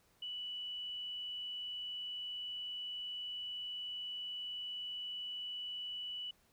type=tone; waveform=sine; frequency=2960 Hz; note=F#7; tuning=in tune; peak=-40 dBFS; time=0.22-6.31 s; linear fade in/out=5 ms; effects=pink hiss -71 dBFS RMS until 6.52 s